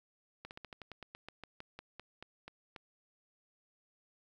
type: slowing click train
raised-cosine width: 0.3 ms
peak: -30 dBFS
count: 17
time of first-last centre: 0.45-2.762 s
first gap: 59 ms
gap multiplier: 1.11
effects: 11-bit